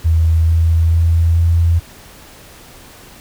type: tone with pitch steps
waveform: sine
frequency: 81.3 / 82.24 / 83.2 / 84.17 Hz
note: E2 / E2 / E2 / E2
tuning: -23 / -4 / +17 / +37 cents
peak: -9 dBFS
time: 0.04-1.8 s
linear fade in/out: 20 ms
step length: 440 ms
effects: pink hiss -40 dBFS RMS until 3.2 s